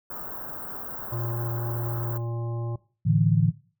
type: band-stop noise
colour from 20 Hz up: white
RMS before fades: -36 dBFS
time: 0.1-2.18 s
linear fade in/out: 5 ms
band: 1500 to 16000 Hz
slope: 48 dB/octave
type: harmonic tone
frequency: 117 Hz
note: A#2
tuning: 7 cents sharp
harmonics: 1 / 3 / 5 / 7 / 9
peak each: -28 / -38 / -42 / -45 / -47 dBFS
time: 1.12-2.76 s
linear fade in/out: 5 ms
type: chord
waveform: sine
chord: A suspended fourth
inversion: none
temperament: equal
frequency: 110 / 146.83 / 164.81 Hz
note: A2 / D3 / E3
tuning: 0 / 0 / 0 cents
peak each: -22 dBFS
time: 3.05-3.51 s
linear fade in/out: 20 ms
effects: noise-tail reverb RT60 0.4 s tail -20 dB re dry